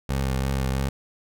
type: tone with vibrato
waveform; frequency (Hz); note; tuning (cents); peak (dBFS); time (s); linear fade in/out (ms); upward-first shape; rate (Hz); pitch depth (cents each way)
20% pulse; 66.6; C2; +31; -18; 0.09-0.89; 5; sine; 3; 26
effects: none